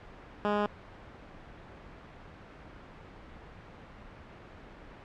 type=tone; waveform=10% pulse; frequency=207.1 Hz; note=G#3; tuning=5 cents flat; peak=-18 dBFS; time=0.45-0.66 s; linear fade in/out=0 ms; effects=pink hiss -49 dBFS RMS until 5.04 s + low-pass 2000 Hz 12 dB/octave